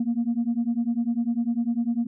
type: beating tone pair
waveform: sine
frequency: 230 / 240 Hz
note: A#3 / B3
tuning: -23 / -49 cents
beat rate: 10 Hz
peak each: -24 dBFS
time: 0-2.07 s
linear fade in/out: 5 ms
effects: tanh soft clip ceiling -17 dBFS